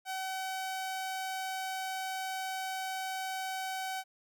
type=tone; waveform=sawtooth; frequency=759 Hz; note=F#5; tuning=44 cents sharp; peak=-31 dBFS; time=0.05-4.04 s; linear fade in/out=50 ms; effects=none